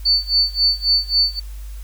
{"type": "tone with tremolo", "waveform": "sine", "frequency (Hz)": 4500, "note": "C#8", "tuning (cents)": 25, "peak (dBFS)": -11, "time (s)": [0.05, 1.4], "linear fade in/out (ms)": 10, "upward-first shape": "sine", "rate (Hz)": 3.7, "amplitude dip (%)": 95, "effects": ["added 50 Hz sine -29 dBFS peak until 1.83 s", "white hiss -48 dBFS RMS until 1.83 s"]}